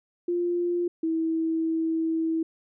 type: tone pair in turn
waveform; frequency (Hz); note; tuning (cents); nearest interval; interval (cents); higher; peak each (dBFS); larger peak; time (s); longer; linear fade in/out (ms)
sine; 349.2 / 324.4; F4 / E4; 0 / -28; minor second; 128; first; -23; neither; 0.28-0.88 / 1.03-2.43; second; 5
effects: none